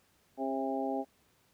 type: harmonic tone with a mistuned harmonic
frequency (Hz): 134.3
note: C3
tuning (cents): +46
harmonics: 2 / 3 / 4 / 5 / 6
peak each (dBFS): -35 / -39 / -39 / -38 / -37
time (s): 0.37-1.05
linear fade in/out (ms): 50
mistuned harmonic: 5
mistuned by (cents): -25
effects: pink hiss -69 dBFS RMS until 1.53 s + high-pass 60 Hz 12 dB/octave